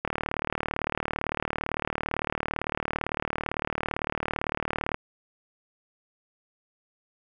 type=click train; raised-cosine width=0.5 ms; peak=-12 dBFS; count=186; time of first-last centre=0.05-4.944 s; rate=37.8 Hz; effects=none